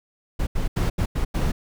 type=noise bursts at uneven times; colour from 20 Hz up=brown; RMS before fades=-22 dBFS; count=6; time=0.39-0.47 / 0.55-0.68 / 0.76-0.9 / 0.98-1.06 / 1.15-1.25 / 1.34-1.52 s; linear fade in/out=10 ms; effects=none